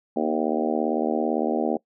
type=harmonic tone with a mistuned harmonic; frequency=77.78 Hz; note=D#2; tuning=in tune; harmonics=3 / 4 / 5 / 6 / 7 / 8 / 9 / 10; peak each=-27 / -28 / -29 / -30 / -30 / -31 / -32 / -32 dBFS; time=0.16-1.77 s; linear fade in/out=5 ms; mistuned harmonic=3; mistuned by=+24 cents; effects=noise-tail reverb RT60 0.1 s tail -22 dB re dry